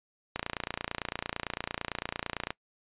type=click train; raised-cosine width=0.3 ms; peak=-15 dBFS; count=63; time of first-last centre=0.36-2.505 s; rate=28.9 Hz; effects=noise-tail reverb RT60 0.1 s tail -23 dB re dry + resampled to 8000 Hz